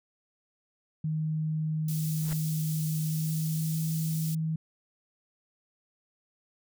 sine tone with pitch glide, 156.2 to 159.21 Hz, D#3 to D#3, +7 to +40 cents, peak -27 dBFS, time 1.04-4.56 s, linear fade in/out 5 ms, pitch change +33 cents, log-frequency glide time 2.98-3.85 s
white high-pass noise, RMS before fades -40 dBFS, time 1.88-4.35 s, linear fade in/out 5 ms, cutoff 5100 Hz, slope 12 dB/octave
pink noise with exponential growth, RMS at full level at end -38 dBFS, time 2.14-2.33 s, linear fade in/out 0 ms, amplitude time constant 41 ms
effects none

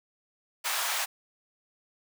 pink high-pass noise, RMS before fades -30 dBFS, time 0.64-1.06 s, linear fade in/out 20 ms, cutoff 800 Hz, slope 24 dB/octave, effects none

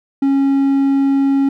triangle tone, 274.6 Hz, C#4, 16 cents flat, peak -9 dBFS, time 0.22-1.49 s, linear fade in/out 5 ms, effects none

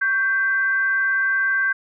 sine tone with frequency modulation, 1568 Hz, G6, in tune, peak -17 dBFS, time 0.01-1.73 s, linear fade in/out 10 ms, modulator 454 Hz, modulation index 0.33, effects none

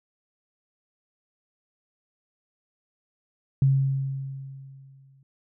sine tone with exponential decay, 135.6 Hz, C#3, 38 cents flat, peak -15 dBFS, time 3.62-5.23 s, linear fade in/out 2 ms, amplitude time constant 350 ms, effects none

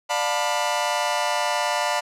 sawtooth chord, B half-diminished seventh, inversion first, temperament just, 592.7 / 711.2 / 889 / 987.8 Hz, D5 / F5 / A5 / B5, +16 / +31 / +18 / 0 cents, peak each -23 dBFS, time 0.09-2.01 s, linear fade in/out 20 ms, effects low-pass 9000 Hz 12 dB/octave

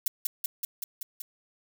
violet noise with echo, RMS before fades -26 dBFS, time 0.06-0.08 s, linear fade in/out 2 ms, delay 190 ms, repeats 6, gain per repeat -2 dB, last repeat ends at 1.22 s, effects none

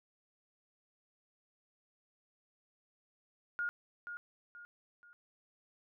sine tone with echo, 1426 Hz, F6, 36 cents sharp, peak -33 dBFS, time 3.59-3.69 s, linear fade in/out 0 ms, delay 480 ms, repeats 3, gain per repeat -8 dB, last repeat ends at 5.13 s, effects none

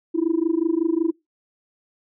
sine tone with amplitude modulation, 329.6 Hz, E4, in tune, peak -13 dBFS, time 0.14-1.12 s, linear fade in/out 20 ms, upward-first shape sine, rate 25.4 Hz, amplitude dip 95%, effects noise-tail reverb RT60 0.2 s tail -25 dB re dry + tanh soft clip ceiling -12 dBFS

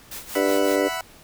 white noise with tremolo, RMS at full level -34 dBFS, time 0.11-0.76 s, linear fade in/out 5 ms, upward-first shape sine, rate 5.4 Hz, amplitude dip 75%
20% pulse chord, E suspended second, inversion none, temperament equal, 659.3 / 740 / 987.8 Hz, E5 / F#5 / B5, 0 / 0 / 0 cents, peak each -26 dBFS, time 0.35-1.01 s, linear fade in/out 2 ms
harmonic tone, 98 Hz, G2, in tune, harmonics 3 / 4 / 5 / 6, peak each -24 / -24 / -24 / -24 dBFS, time 0.35-0.89 s, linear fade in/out 20 ms
effects pink hiss -49 dBFS RMS until 1.23 s

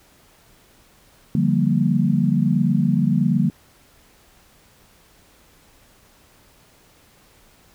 sine chord, G minor seventh, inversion second, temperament equal, 146.83 / 174.61 / 196 / 233.1 Hz, D3 / F3 / G3 / Bb3, 0 / 0 / 0 / 0 cents, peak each -21 dBFS, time 1.35-3.5 s, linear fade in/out 2 ms, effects pink hiss -54 dBFS RMS until 7.74 s

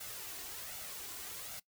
white noise with flanger, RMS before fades -45 dBFS, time 0-1.6 s, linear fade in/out 10 ms, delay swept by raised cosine 1.4 to 2.8 ms, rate 1.3 Hz, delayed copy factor +0.5, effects noise-tail reverb RT60 0.1 s tail -20 dB re dry

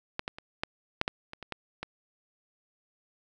clicks, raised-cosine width 0.3 ms, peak -14 / -17 / -26 / -13 / -9 / -12 / -24 / -25 / -18 / -19 dBFS, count 10, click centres 0.194 / 0.279 / 0.385 / 0.635 / 1.014 / 1.079 / 1.334 / 1.427 / 1.523 / 1.83 s, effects none

